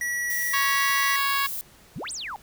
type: tone with pitch glide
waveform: square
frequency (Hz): 1934 to 1953.1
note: B6 to B6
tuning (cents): -37 to -20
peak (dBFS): -26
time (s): 0.01-1.16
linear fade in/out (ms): 2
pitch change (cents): +17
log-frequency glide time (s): 0.57-0.97
type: noise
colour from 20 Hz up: violet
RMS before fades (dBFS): -32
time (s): 0.3-1.61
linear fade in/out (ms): 0
type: harmonic tone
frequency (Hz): 554.4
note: C#5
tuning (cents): 0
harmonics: 2 / 3 / 4 / 5 / 6 / 7 / 8 / 9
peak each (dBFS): -25 / -29 / -31 / -33 / -35 / -36 / -37 / -38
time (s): 0.53-1.47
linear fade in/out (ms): 10
type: exponential two-way sweep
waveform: sine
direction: up then down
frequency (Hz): 116.54 to 9590 to 768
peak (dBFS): -31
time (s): 1.96-2.36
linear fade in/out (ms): 0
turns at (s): 2.12
effects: pink hiss -53 dBFS RMS until 2.42 s